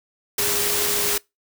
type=tone in noise; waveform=sine; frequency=411.3 Hz; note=G#4; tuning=17 cents flat; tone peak=-30 dBFS; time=0.38-1.18 s; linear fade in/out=5 ms; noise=white; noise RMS=-22 dBFS; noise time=0.38-1.18 s; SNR=-11 dB; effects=noise-tail reverb RT60 0.2 s tail -24 dB re dry